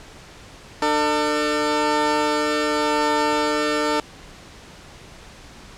15% pulse tone pair together, 299.9 / 449.4 Hz, D4 / A4, +36 / +37 cents, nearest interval perfect fifth, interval 701 cents, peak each -15 dBFS, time 0.82-4 s, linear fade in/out 2 ms, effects pink hiss -43 dBFS RMS until 5.77 s + low-pass 7000 Hz 12 dB/octave

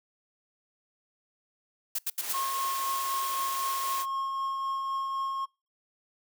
blue noise bursts, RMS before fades -30 dBFS, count 4, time 1.95-2.328 s, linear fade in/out 5 ms, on 36 ms, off 78 ms
white noise, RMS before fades -36 dBFS, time 2.19-4.06 s, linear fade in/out 50 ms
triangle tone with tremolo, 1081 Hz, C#6, 44 cents flat, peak -26 dBFS, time 2.33-5.46 s, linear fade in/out 20 ms, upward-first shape triangle, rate 3.9 Hz, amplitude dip 30%
effects noise-tail reverb RT60 0.3 s tail -25 dB re dry + high-pass 400 Hz 12 dB/octave

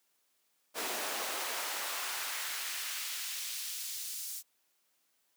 pink noise with high-pass filter sweep, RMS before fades -38 dBFS, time 0.74-4.43 s, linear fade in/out 50 ms, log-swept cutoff 370 to 6700 Hz, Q 0.82, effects white hiss -75 dBFS RMS until 5.36 s + high-pass 200 Hz 12 dB/octave

